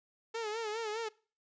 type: tone with vibrato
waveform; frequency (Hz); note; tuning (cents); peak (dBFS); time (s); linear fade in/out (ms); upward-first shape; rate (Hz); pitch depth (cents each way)
sawtooth; 440; A4; 0; -31; 0.34-1.09; 10; sine; 4.9; 89
effects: noise-tail reverb RT60 0.4 s tail -23 dB re dry + resampled to 16000 Hz